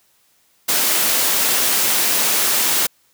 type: high-pass noise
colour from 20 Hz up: white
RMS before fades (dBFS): -17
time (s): 0.68-2.87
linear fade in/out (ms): 10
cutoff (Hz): 200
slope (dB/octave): 12
effects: white hiss -59 dBFS RMS until 3.13 s + high-pass 60 Hz 12 dB/octave